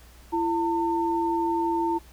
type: tone pair together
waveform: sine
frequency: 336.1 / 903 Hz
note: E4 / A5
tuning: +34 / +45 cents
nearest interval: octave + perfect fourth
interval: 1711 cents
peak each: -25 dBFS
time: 0.32-1.99 s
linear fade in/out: 20 ms
effects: added 60 Hz sine -49 dBFS peak until 2.12 s + pink hiss -54 dBFS RMS until 2.12 s